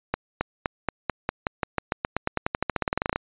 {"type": "accelerating click train", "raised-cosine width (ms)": 0.5, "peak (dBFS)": -8, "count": 28, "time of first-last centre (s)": [0.14, 3.16], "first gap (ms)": 270, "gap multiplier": 0.92, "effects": ["resampled to 8000 Hz"]}